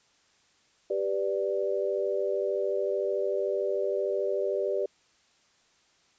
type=chord; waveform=sine; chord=G major; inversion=none; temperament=equal; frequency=392 / 493.9 / 587.3 Hz; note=G4 / B4 / D5; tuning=0 / 0 / 0 cents; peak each=-29 / -32 / -30 dBFS; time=0.9-4.86 s; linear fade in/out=5 ms; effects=white hiss -65 dBFS RMS until 6.18 s + resampled to 16000 Hz